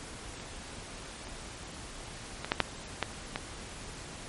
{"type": "clicks", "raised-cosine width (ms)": 0.3, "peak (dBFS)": [-29, -27, -18, -9, -6, -11, -15], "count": 7, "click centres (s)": [0.399, 1.271, 2.446, 2.519, 2.603, 3.027, 3.359], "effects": ["pink hiss -44 dBFS RMS until 4.28 s", "MP3 48 kbps"]}